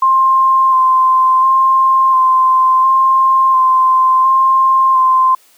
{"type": "tone with vibrato", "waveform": "sine", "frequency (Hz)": 1049, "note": "C6", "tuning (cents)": 4, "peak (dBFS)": -7, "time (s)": [0.02, 5.35], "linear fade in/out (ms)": 5, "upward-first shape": "square", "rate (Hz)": 0.71, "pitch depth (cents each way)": 13, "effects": ["white hiss -49 dBFS RMS until 5.57 s", "high-pass 300 Hz 12 dB/octave"]}